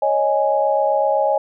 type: chord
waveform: sine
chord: C# suspended second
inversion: none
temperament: equal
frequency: 554.4 / 622.3 / 830.6 Hz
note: C#5 / D#5 / G#5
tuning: 0 / 0 / 0 cents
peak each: -19 dBFS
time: 0.02-1.38 s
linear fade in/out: 5 ms
effects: none